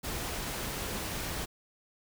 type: noise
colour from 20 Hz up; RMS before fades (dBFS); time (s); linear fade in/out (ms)
pink; -36; 0.03-1.46; 20
effects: none